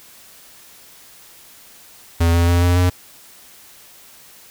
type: tone with pitch steps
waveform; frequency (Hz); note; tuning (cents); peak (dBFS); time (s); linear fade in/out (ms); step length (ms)
square; 84.2 / 85.52 / 86.87 / 88.23 / 89.62; E2 / F2 / F2 / F2 / F2; +37 / -36 / -9 / +18 / +45; -13; 2.2-2.9; 10; 140
effects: white hiss -45 dBFS RMS until 4.5 s